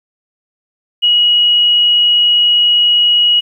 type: tone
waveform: sine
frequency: 2905 Hz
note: F#7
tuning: 32 cents flat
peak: -7 dBFS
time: 1.02-3.41 s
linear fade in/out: 20 ms
effects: 8-bit